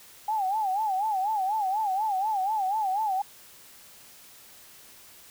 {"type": "tone with vibrato", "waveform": "sine", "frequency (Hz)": 812, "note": "G#5", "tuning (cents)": -39, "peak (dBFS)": -24, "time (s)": [0.28, 3.22], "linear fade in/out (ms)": 5, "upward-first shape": "sine", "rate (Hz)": 4.1, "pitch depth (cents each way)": 150, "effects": ["white hiss -51 dBFS RMS until 5.3 s"]}